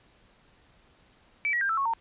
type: tone with pitch steps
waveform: sine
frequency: 2306 / 1916.8 / 1593.3 / 1324.4 / 1100.9 / 915.1 Hz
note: D7 / A#6 / G6 / E6 / C#6 / A#5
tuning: -32 / +48 / +28 / +8 / -12 / -32 cents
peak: -24 dBFS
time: 1.45-1.936 s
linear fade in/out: 0 ms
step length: 81 ms
effects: pink hiss -61 dBFS RMS until 2 s + resampled to 8000 Hz